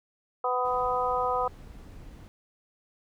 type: harmonic tone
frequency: 250 Hz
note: B3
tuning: 21 cents sharp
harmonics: 2 / 3 / 4 / 5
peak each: -30 / -30 / -30 / -30 dBFS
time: 0.44-1.48 s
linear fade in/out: 5 ms
type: noise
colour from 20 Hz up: brown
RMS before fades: -46 dBFS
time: 0.65-2.28 s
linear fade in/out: 0 ms
effects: none